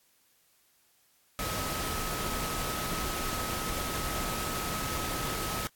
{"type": "tone in noise", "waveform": "sine", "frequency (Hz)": 1279, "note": "D#6", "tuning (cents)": 47, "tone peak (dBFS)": -38, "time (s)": [1.39, 5.67], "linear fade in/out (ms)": 0, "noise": "pink", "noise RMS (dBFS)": -34, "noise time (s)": [1.39, 5.67], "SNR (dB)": -7, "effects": ["white hiss -67 dBFS RMS until 5.75 s", "AAC 64 kbps"]}